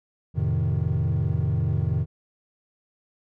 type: chord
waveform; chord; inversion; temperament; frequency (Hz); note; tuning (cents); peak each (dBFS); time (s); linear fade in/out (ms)
triangle; F dominant seventh; none; equal; 87.31 / 110 / 130.81 / 155.56; F2 / A2 / C3 / Eb3; 0 / 0 / 0 / 0; -24; 0.34-2.06; 50
effects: tanh soft clip ceiling -14 dBFS